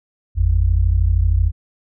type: tone pair together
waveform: sine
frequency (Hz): 52.12 / 85.1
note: G#1 / F2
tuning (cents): +7 / -44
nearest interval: minor sixth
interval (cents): 849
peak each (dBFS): -15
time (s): 0.35-1.52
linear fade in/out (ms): 50
effects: none